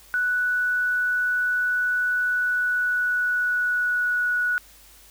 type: tone with pitch glide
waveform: sine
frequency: 1480 to 1467.2 Hz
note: F#6 to F#6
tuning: 0 to -15 cents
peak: -20 dBFS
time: 0.14-4.58 s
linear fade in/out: 0 ms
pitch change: -15 cents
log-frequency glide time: 2.25-4.26 s
effects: added 50 Hz sine -55 dBFS peak until 5.1 s + white hiss -51 dBFS RMS until 5.1 s